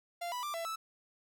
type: tone with pitch steps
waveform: 45% pulse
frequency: 693 / 986 / 1182 / 668 / 1312 Hz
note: F5 / B5 / D6 / E5 / E6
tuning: -14 / -3 / +11 / +23 / -9 cents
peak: -36 dBFS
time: 0.21-0.76 s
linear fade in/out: 10 ms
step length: 110 ms
effects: none